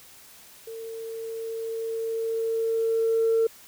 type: tone with level ramp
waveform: sine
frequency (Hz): 452.3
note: A4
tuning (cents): +48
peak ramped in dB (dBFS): -35 to -17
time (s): 0.67-3.47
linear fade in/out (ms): 5
effects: tanh soft clip ceiling -15 dBFS + white hiss -50 dBFS RMS until 3.67 s